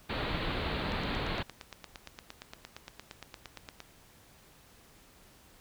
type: low-pass noise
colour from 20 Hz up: pink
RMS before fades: -34 dBFS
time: 0.09-1.43 s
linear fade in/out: 10 ms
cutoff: 4400 Hz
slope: 96 dB/octave
type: click train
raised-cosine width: 0.2 ms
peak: -25 dBFS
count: 26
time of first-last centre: 0.92-3.804 s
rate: 8.67 Hz
effects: pink hiss -59 dBFS RMS until 5.6 s